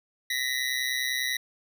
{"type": "ring-modulated tone", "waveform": "25% pulse", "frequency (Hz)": 1936, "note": "B6", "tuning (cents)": -35, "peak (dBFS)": -20, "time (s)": [0.3, 1.37], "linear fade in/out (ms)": 5, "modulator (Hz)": 65, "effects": []}